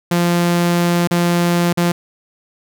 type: tone with dropouts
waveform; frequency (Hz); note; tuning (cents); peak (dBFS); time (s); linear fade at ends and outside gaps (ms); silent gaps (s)
sawtooth; 173.3; F3; -13; -9; 0.11-1.92; 5; 1.074-1.11 / 1.729-1.773
effects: none